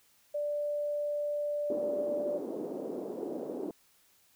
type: tone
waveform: sine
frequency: 587.3 Hz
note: D5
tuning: in tune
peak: -30 dBFS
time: 0.34-2.38 s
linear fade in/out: 10 ms
type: band-pass noise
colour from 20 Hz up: white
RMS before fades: -38 dBFS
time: 1.7-3.71 s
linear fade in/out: 2 ms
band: 260 to 480 Hz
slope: 24 dB/octave
effects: white hiss -66 dBFS RMS until 4.35 s